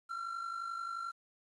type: tone with amplitude modulation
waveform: triangle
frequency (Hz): 1364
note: F6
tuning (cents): -41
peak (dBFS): -33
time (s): 0.09-1.12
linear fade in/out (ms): 20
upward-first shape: sine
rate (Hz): 51.4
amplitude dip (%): 60
effects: resampled to 24000 Hz + 11-bit